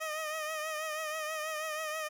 15% pulse tone with vibrato, 622.3 Hz, D#5, in tune, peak -28 dBFS, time 0-2.09 s, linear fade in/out 20 ms, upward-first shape triangle, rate 6.2 Hz, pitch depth 56 cents each way, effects none

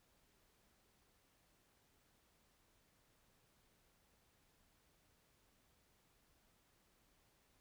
silence, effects pink hiss -75 dBFS RMS until 7.6 s

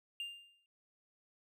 triangle tone with exponential decay, 2800 Hz, F7, 4 cents sharp, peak -35 dBFS, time 0.2-0.66 s, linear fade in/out 1 ms, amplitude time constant 98 ms, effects none

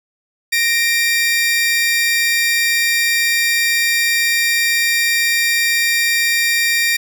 sawtooth tone pair together, 1858 / 2366 Hz, A#6 / D7, -6 / +12 cents, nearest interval major third, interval 418 cents, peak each -13 dBFS, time 0.52-6.97 s, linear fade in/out 10 ms, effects none

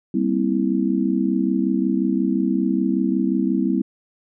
sine chord, C dominant seventh, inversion second, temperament just, 196.22 / 235.5 / 261.6 / 327 Hz, G3 / Bb3 / C4 / E4, +2 / +18 / 0 / -14 cents, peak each -22 / -25 / -22 / -23 dBFS, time 0.14-3.82 s, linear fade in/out 5 ms, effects none

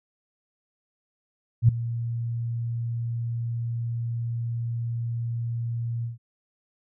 sine tone with ADSR envelope, 117.1 Hz, A#2, 8 cents sharp, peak -10 dBFS, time 1.62-6.18 s, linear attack 66 ms, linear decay 6 ms, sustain -16 dB, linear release 140 ms, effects none

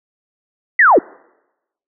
sine linear sweep, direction down, 2046 to 261.6 Hz, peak -6 dBFS, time 0.79-0.99 s, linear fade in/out 5 ms, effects noise-tail reverb RT60 0.9 s tail -26 dB re dry

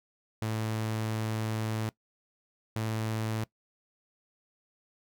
sawtooth tone pair in turn, 110 / 110.53 Hz, A2 / A2, 0 / +8 cents, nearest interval unison, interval 8 cents, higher second, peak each -26 dBFS, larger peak neither, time 0.42-1.89 / 2.76-3.44 s, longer first, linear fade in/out 0 ms, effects noise-tail reverb RT60 0.1 s tail -21 dB re dry

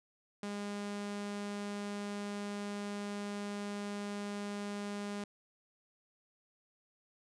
sawtooth tone, 204 Hz, G#3, 31 cents flat, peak -34 dBFS, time 0.43-5.24 s, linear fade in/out 2 ms, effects resampled to 22050 Hz

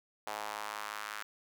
sawtooth tone with high-pass filter sweep, 105.5 Hz, G#2, 28 cents sharp, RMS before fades -41 dBFS, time 0.27-1.23 s, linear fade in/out 0 ms, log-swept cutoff 770 to 1400 Hz, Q 2, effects none

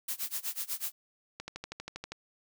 blue noise with tremolo, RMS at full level -33 dBFS, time 0.08-0.92 s, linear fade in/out 5 ms, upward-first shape sine, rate 8.1 Hz, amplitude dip 95%
click train, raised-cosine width 0.2 ms, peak -22 dBFS, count 10, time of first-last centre 1.4-2.12 s, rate 12.5 Hz
effects none

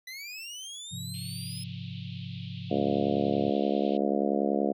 25% pulse linear sweep, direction up, 1972 to 5150 Hz, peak -35 dBFS, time 0.07-1.64 s, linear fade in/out 5 ms
sine chord, F minor, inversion first, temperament equal with one note detuned, 103.83 / 132.56 / 174.61 Hz, Ab2 / C3 / F3, 0 / +23 / 0 cents, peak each -40 dBFS, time 0.91-3.51 s, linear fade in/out 20 ms
white band-pass noise, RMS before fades -50 dBFS, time 1.14-3.97 s, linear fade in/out 0 ms, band 2600 to 3900 Hz, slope 48 dB/octave
harmonic tone, 70.4 Hz, C#2, 27 cents sharp, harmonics 3 / 4 / 5 / 6 / 7 / 8 / 9 / 10, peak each -30 / -31 / -32 / -33 / -33 / -34 / -35 / -35 dBFS, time 2.7-4.73 s, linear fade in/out 20 ms
effects none

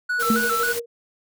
triangle tone with vibrato, 1398 Hz, F6, 1 cent sharp, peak -19 dBFS, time 0.09-0.73 s, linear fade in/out 10 ms, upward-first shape square, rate 3.7 Hz, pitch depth 88 cents each way
sine tone with tremolo, 469.9 Hz, A#4, 14 cents sharp, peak -23 dBFS, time 0.18-0.86 s, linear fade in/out 50 ms, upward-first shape sine, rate 12 Hz, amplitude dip 75%
white noise, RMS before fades -30 dBFS, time 0.19-0.8 s, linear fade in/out 20 ms
sine tone with exponential decay, 222.9 Hz, A3, 23 cents sharp, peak -14 dBFS, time 0.3-0.61 s, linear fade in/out 2 ms, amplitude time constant 67 ms
effects none

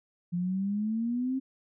sine exponential sweep, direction up, 172.2 to 268.3 Hz, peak -27 dBFS, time 0.32-1.4 s, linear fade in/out 20 ms, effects none

